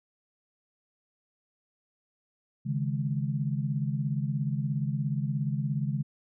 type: chord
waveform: sine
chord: C# suspended second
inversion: none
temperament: equal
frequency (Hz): 138.59 / 155.56 / 207.7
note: C#3 / D#3 / G#3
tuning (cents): 0 / 0 / 0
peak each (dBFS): -29 / -32 / -34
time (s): 2.65-6.03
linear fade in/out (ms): 20
effects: none